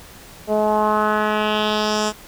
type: tone with low-pass filter sweep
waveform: 10% pulse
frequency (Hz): 212.8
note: G#3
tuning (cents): +42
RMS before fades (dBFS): -19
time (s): 0.47-2.13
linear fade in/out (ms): 50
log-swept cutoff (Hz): 570 to 7500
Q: 2.4
effects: pink hiss -42 dBFS RMS until 2.27 s